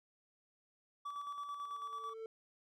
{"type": "tone with tremolo", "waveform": "triangle", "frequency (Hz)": 1151, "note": "D6", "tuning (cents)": -35, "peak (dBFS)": -38, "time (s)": [1.05, 2.14], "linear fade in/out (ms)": 10, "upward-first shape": "square", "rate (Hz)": 9.1, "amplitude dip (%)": 40}
{"type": "tone with exponential growth", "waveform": "triangle", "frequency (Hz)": 446.3, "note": "A4", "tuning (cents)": 25, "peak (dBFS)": -39, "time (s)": [1.57, 2.26], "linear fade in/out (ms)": 1, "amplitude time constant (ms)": 150}
{"effects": []}